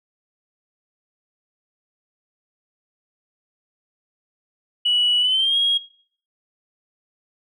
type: tone with pitch glide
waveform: sine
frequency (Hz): 2940 to 3281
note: F#7 to G#7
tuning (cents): -12 to -22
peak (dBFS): -15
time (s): 4.85-5.78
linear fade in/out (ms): 10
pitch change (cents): +190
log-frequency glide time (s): 5.2-5.57
effects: noise-tail reverb RT60 0.5 s tail -18 dB re dry + tanh soft clip ceiling -11 dBFS